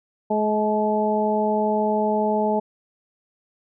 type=harmonic tone with a mistuned harmonic; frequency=212.5 Hz; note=G#3; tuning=40 cents sharp; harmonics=1 / 2 / 3 / 4; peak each=-24 / -24 / -24 / -24 dBFS; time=0.3-2.6 s; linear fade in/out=10 ms; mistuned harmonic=4; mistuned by=+19 cents; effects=none